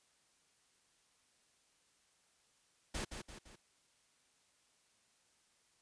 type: noise with echo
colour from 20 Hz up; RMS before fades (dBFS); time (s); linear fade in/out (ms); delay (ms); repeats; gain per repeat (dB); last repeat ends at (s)
pink; -40; 2.94-3.05; 10; 170; 3; -6; 3.56
effects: white hiss -73 dBFS RMS until 5.81 s + resampled to 22050 Hz